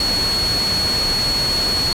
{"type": "tone in noise", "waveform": "sine", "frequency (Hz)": 4354, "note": "C#8", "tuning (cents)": -32, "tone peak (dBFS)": -17, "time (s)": [0, 1.93], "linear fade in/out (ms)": 2, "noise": "pink", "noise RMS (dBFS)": -24, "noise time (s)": [0, 1.93], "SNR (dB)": 4, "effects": ["low-pass 12000 Hz 12 dB/octave"]}